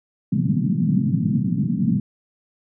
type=band-pass noise; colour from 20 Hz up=white; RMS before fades=-20 dBFS; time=0.32-2 s; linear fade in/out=5 ms; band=120 to 240 Hz; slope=48 dB/octave; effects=none